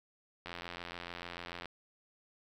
click train, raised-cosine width 0.3 ms, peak -26 dBFS, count 105, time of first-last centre 0.46-1.657 s, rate 86.9 Hz, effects 10-bit

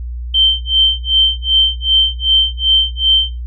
sine tone with tremolo, 3116 Hz, G7, 11 cents flat, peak -6 dBFS, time 0.34-3.32 s, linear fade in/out 5 ms, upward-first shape sine, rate 2.6 Hz, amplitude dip 100%, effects noise-tail reverb RT60 0.2 s tail -17 dB re dry + added 60 Hz sine -21 dBFS peak until 3.46 s

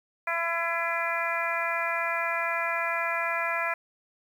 harmonic tone with a mistuned harmonic, 336.1 Hz, E4, 34 cents sharp, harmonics 2 / 3 / 4 / 5 / 6 / 7, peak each -33 / -33 / -33 / -33 / -33 / -33 dBFS, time 0.27-3.74 s, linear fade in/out 5 ms, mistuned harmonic 7, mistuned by +32 cents, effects 9-bit

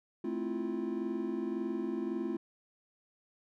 triangle chord, F major seventh, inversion first, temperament just, 218.3 / 261.9 / 327.4 / 349.2 Hz, A3 / C4 / E4 / F4, -13 / +2 / -12 / 0 cents, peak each -37 / -37 / -37 / -35 dBFS, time 0.24-2.37 s, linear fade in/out 5 ms, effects none

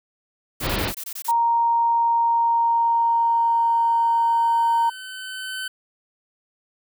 blue noise bursts, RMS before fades -32 dBFS, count 8, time 0.6-1.314 s, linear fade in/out 5 ms, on 70 ms, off 22 ms
pink low-pass noise, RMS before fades -24 dBFS, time 0.6-0.93 s, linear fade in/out 50 ms, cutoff 4900 Hz, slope 48 dB/octave
sine tone with pitch glide, 932.3 to 926.9 Hz, A#5 to A#5, 0 to -10 cents, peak -16 dBFS, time 1.28-4.9 s, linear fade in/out 10 ms, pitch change -10 cents, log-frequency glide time 1.43-3.83 s
25% pulse tone with exponential growth, 1523 Hz, F#6, 50 cents sharp, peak -23 dBFS, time 2.27-5.68 s, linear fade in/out 5 ms, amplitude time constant 740 ms
effects none

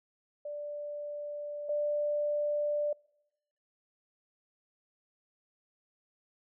sine tone pair in turn, 587.3 / 590 Hz, D5 / D5, 0 / +8 cents, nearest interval unison, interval 8 cents, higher second, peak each -36 / -28 dBFS, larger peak second, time 0.45-1.69 / 1.69-2.93 s, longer neither, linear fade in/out 5 ms, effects noise-tail reverb RT60 0.9 s tail -26 dB re dry

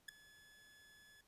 sawtooth tone with ADSR envelope, 1712 Hz, A6, 48 cents flat, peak -38 dBFS, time 0.08-1.21 s, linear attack 9 ms, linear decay 4 ms, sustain -21 dB, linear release 3 ms, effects pink hiss -74 dBFS RMS until 1.27 s + resampled to 32000 Hz

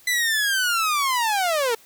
sawtooth linear sweep, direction down, 2014 to 440 Hz, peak -16 dBFS, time 0.07-1.75 s, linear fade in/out 5 ms, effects white hiss -52 dBFS RMS until 1.85 s

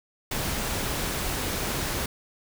pink noise, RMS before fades -29 dBFS, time 0.31-2.06 s, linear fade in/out 5 ms, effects none

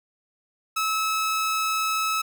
sawtooth tone, 1297 Hz, E6, 28 cents flat, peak -19 dBFS, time 0.76-2.22 s, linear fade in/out 10 ms, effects none

